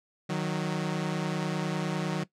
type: tone pair together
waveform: sawtooth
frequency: 155.12 / 185 Hz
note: D#3 / F#3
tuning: -5 / 0 cents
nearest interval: minor third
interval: 305 cents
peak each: -27 dBFS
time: 0.29-2.24 s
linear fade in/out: 10 ms
effects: noise-tail reverb RT60 0.1 s tail -18 dB re dry + low-pass 7000 Hz 12 dB/octave